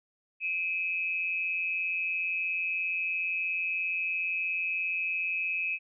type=tone pair together; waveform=sine; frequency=2388 / 2565 Hz; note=D7 / E7; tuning=+28 / -48 cents; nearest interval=minor second; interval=124 cents; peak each=-35 / -29 dBFS; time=0.4-5.79 s; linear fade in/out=50 ms; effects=none